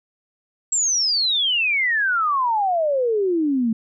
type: exponential sweep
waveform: sine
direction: down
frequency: 7690 to 217.3 Hz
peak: -17 dBFS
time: 0.72-3.73 s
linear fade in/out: 5 ms
effects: none